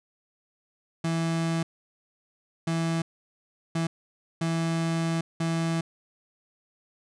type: tone bursts at uneven times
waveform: 35% pulse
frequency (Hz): 164.81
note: E3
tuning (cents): 0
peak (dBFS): -23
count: 5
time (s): 1.04-1.63 / 2.67-3.02 / 3.75-3.87 / 4.41-5.21 / 5.4-5.81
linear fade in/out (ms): 5
effects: resampled to 22050 Hz